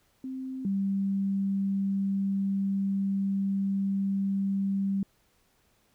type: tone pair in turn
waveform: sine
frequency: 261.6 / 195.98 Hz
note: C4 / G3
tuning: 0 / 0 cents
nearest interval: perfect fourth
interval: 500 cents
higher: first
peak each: -33 / -25 dBFS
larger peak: second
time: 0.24-0.65 / 0.65-5.03 s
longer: second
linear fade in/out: 2 ms
effects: pink hiss -68 dBFS RMS until 5.94 s